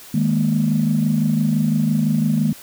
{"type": "chord", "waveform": "sine", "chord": "D# suspended fourth", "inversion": "none", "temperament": "just", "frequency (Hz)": [155.56, 207.4, 233.3], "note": ["D#3", "G#3", "A#3"], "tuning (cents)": [0, -2, 2], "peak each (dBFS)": -19, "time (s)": [0.14, 2.53], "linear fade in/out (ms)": 5, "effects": ["tanh soft clip ceiling -7 dBFS", "white hiss -41 dBFS RMS until 2.62 s"]}